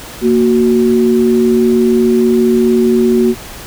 sine tone pair together, 232.9 / 370 Hz, A#3 / F#4, -1 / 0 cents, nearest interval minor sixth, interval 801 cents, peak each -10 dBFS, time 0.21-3.35 s, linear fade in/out 50 ms, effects pink hiss -30 dBFS RMS until 3.66 s

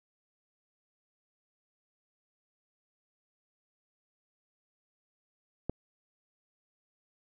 click, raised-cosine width 2 ms, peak -18 dBFS, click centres 5.696 s, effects none

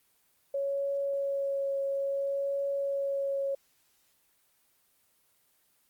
sine tone with vibrato, 554.4 Hz, C#5, in tune, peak -28 dBFS, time 0.54-3.55 s, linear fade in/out 5 ms, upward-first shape triangle, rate 0.59 Hz, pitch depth 13 cents each way, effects white hiss -69 dBFS RMS until 5.89 s + Opus 24 kbps

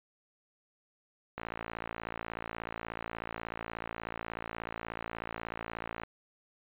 click train, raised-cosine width 0.5 ms, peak -22 dBFS, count 264, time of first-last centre 1.38-6.035 s, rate 56.5 Hz, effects resampled to 8000 Hz

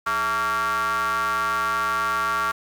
square ring-modulated tone, 120.6 Hz, B2, 41 cents flat, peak -19 dBFS, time 0.06-2.52 s, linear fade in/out 10 ms, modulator 1260 Hz, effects 8-bit

